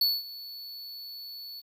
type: tone with ADSR envelope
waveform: square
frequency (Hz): 4435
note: C#8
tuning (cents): 0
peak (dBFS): -21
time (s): 0.01-1.62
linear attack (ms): 4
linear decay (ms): 210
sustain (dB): -19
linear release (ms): 31
effects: 10-bit